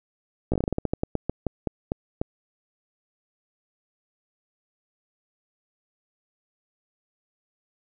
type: slowing click train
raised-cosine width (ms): 2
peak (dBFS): -11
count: 18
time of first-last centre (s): 0.52-2.215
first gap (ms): 16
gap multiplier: 1.2
effects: none

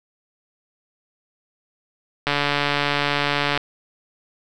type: click train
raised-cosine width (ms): 0.3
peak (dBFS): -4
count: 189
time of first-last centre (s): 2.27-3.576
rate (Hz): 144
effects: none

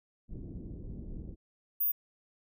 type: low-pass noise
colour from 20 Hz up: pink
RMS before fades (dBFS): -42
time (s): 0.28-1.36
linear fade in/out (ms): 50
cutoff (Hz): 340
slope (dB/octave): 24
type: tone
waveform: sine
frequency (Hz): 14917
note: A#9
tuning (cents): 0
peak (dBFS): -26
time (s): 1.8-1.92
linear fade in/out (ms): 10
effects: none

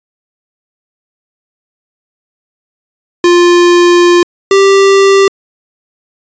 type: tone pair in turn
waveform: square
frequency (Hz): 350 / 392.2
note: F4 / G4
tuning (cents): +4 / +1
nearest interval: major second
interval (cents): 197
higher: second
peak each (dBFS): -4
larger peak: neither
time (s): 3.24-4.23 / 4.51-5.28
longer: first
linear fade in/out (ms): 2
effects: resampled to 16000 Hz

